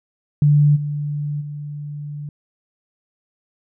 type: tone with level steps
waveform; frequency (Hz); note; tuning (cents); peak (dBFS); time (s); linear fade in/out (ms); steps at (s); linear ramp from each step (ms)
sine; 146.83; D3; 0; -10 / -21 / -27; 0.42-2.29; 2; 0.75 / 1.4; 20
effects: none